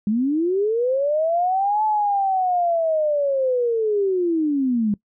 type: linear two-way sweep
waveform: sine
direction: up then down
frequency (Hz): 200 to 868 to 200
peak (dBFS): -17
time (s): 0.07-4.94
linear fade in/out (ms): 2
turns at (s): 1.84
effects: noise-tail reverb RT60 0.1 s tail -22 dB re dry